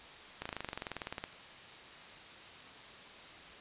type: slowing click train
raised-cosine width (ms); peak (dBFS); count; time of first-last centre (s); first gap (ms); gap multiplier
0.3; -22; 19; 0.42-1.24; 35; 1.03
effects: white hiss -51 dBFS RMS until 3.6 s + resampled to 8000 Hz